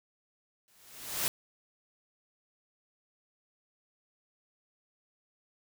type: noise with exponential growth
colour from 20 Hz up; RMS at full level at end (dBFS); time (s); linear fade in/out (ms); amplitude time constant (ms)
white; -28; 0.68-1.28; 0; 130
effects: none